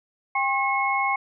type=tone cluster; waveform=sine; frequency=798 / 1076 / 2179 Hz; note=G5 / C6 / C#7; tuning=+31 / +48 / -30 cents; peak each=-25 dBFS; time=0.35-1.16 s; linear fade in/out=5 ms; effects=none